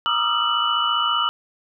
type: tone cluster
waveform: sine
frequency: 946 / 1194 / 1249 / 1363 / 2963 Hz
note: A#5 / D6 / D#6 / F6 / F#7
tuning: +25 / +28 / +6 / -43 / +2 cents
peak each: -29 / -27 / -24 / -24 / -22 dBFS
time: 0.06-1.29 s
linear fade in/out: 0 ms
effects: none